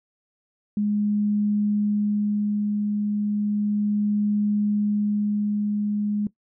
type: tone with tremolo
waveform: sine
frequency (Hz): 207.7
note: G#3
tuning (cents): 0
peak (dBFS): -19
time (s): 0.77-6.27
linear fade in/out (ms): 2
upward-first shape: sine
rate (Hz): 0.34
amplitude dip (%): 25
effects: noise-tail reverb RT60 0.1 s tail -18 dB re dry